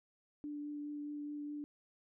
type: tone with vibrato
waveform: sine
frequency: 293.7 Hz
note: D4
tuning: in tune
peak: -40 dBFS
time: 0.44-1.64 s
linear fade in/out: 0 ms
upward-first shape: triangle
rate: 4.8 Hz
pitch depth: 11 cents each way
effects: none